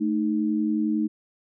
sine tone pair together, 219.4 / 310.3 Hz, A3 / D#4, -5 / -5 cents, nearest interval tritone, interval 600 cents, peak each -24 dBFS, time 0-1.08 s, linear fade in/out 20 ms, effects none

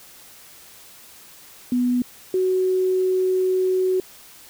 sine tone pair in turn, 246.9 / 372.2 Hz, B3 / F#4, 0 / +10 cents, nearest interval perfect fifth, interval 710 cents, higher second, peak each -17 dBFS, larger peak neither, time 1.72-2.02 / 2.34-4 s, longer second, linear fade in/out 2 ms, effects white hiss -46 dBFS RMS until 4.49 s

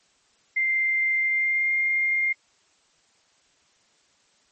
sine tone with pitch glide, 2093 to 2116 Hz, C7 to C7, 0 to +19 cents, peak -20 dBFS, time 0.56-2.33 s, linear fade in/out 10 ms, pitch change +19 cents, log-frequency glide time 1.18-1.73 s, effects white hiss -63 dBFS RMS until 4.51 s + MP3 32 kbps

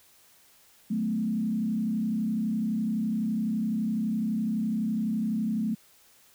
sine tone with frequency modulation, 218.1 Hz, A3, 15 cents flat, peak -25 dBFS, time 0.9-5.75 s, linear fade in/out 10 ms, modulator 31.9 Hz, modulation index 0.89, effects white hiss -59 dBFS RMS until 6.34 s

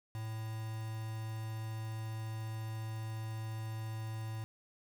triangle tone with quantisation, 110.7 Hz, A2, 11 cents sharp, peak -36 dBFS, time 0.15-4.44 s, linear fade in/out 0 ms, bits 8, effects none

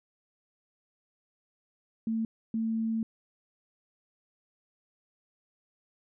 sine tone bursts at uneven times, 224.1 Hz, A3, 32 cents sharp, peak -27 dBFS, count 2, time 2.07-2.25 / 2.54-3.03 s, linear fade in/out 2 ms, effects none

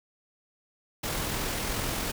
pink noise with amplitude modulation, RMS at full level -30 dBFS, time 1.03-2.12 s, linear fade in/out 10 ms, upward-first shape sine, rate 42.2 Hz, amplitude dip 25%, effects none

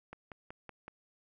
click train, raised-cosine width 0.5 ms, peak -30 dBFS, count 5, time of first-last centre 0.13-0.88 s, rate 5.33 Hz, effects none

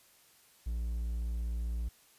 triangle tone, 57.7 Hz, A#1, 17 cents flat, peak -30 dBFS, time 0.66-1.89 s, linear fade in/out 10 ms, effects white hiss -63 dBFS RMS until 2.18 s + resampled to 32000 Hz

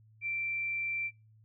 sine tone, 2349 Hz, D7, in tune, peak -32 dBFS, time 0.21-1.11 s, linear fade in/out 50 ms, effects noise-tail reverb RT60 0.3 s tail -25 dB re dry + added 109 Hz sine -58 dBFS peak until 1.44 s

